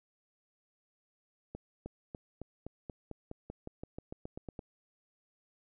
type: accelerating click train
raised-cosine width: 2 ms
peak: -28 dBFS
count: 17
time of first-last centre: 1.55-4.592 s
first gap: 310 ms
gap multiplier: 0.93
effects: none